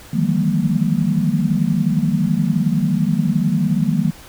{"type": "tone cluster", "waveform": "sine", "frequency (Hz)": [153.4, 164.8, 183.7, 201, 232.6], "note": ["D#3", "E3", "F#3", "G3", "A#3"], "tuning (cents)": [-24, 0, -12, 44, -4], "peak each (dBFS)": -21, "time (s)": [0.13, 4.11], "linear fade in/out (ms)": 10, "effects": ["pink hiss -41 dBFS RMS until 4.28 s"]}